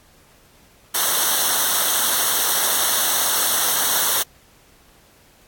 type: noise with comb filter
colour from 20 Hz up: white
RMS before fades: -19 dBFS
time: 0.94-4.23 s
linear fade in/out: 10 ms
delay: 0.41 ms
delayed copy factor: -0.8
effects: pink hiss -53 dBFS RMS until 5.47 s + AAC 64 kbps